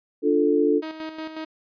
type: chord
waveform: sine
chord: D minor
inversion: none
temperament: equal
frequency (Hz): 293.7 / 349.2 / 440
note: D4 / F4 / A4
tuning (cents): 0 / 0 / 0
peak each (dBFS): -21 / -23 / -20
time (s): 0.22-0.82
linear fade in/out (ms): 50
type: tone with tremolo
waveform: sawtooth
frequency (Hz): 315.9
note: D#4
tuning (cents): +26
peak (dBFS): -26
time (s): 0.82-1.45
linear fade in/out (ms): 10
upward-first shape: square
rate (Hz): 5.5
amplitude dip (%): 55
effects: resampled to 11025 Hz